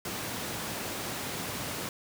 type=high-pass noise; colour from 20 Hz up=pink; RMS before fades=-36 dBFS; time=0.05-1.89 s; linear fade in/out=2 ms; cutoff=120 Hz; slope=12 dB/octave; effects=none